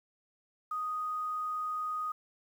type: tone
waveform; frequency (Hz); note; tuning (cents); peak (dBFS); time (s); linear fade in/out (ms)
sine; 1244.5; D#6; 0; -32; 0.71-2.12; 5
effects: 10-bit